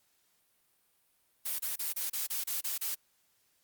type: noise bursts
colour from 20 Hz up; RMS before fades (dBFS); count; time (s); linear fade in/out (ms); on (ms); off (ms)
blue; -34; 9; 1.45-2.95; 10; 140; 30
effects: white hiss -72 dBFS RMS until 3.63 s + Opus 48 kbps